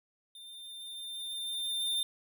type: tone with level ramp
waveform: square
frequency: 3603 Hz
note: A7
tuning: 40 cents sharp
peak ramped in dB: -48 to -29 dBFS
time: 0.35-2.03 s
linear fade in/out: 2 ms
effects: none